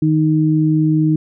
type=tone pair together; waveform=sine; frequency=155.86 / 311.1 Hz; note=D#3 / D#4; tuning=+3 / 0 cents; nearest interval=octave; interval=1197 cents; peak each=-14 dBFS; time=0.02-1.16 s; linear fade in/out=5 ms; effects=none